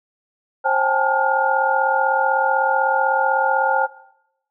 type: tone cluster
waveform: sine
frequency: 532 / 788 / 844 / 884 / 1420 Hz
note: C5 / G5 / G#5 / A5 / F6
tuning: +29 / +9 / +28 / +8 / +28 cents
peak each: -22 dBFS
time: 0.64-3.87 s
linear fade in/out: 20 ms
effects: noise-tail reverb RT60 0.8 s tail -19 dB re dry